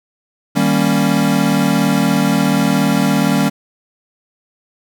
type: chord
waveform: square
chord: Eb dominant seventh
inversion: none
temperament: equal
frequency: 155.56 / 196 / 233.1 / 277.2 Hz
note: Eb3 / G3 / Bb3 / Db4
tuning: 0 / 0 / 0 / 0 cents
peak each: -20 / -17 / -19 / -18 dBFS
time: 0.55-3.5 s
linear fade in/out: 20 ms
effects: none